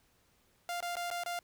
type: tone with dropouts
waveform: sawtooth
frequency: 698.5 Hz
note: F5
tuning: in tune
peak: -31 dBFS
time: 0.69-1.39 s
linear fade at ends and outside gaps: 1 ms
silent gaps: 0.805-0.826 / 0.955-0.967 / 1.103-1.112 / 1.236-1.261 s
effects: pink hiss -70 dBFS RMS until 1.43 s